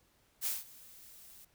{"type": "noise with ADSR envelope", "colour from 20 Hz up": "blue", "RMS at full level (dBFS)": -33, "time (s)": [0.41, 1.45], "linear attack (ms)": 46, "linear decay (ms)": 180, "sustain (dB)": -22, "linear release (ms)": 6, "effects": ["pink hiss -70 dBFS RMS until 1.54 s"]}